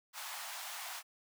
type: high-pass noise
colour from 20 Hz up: pink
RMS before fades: -44 dBFS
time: 0.13-1.03 s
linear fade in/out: 50 ms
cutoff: 700 Hz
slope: 48 dB/octave
effects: none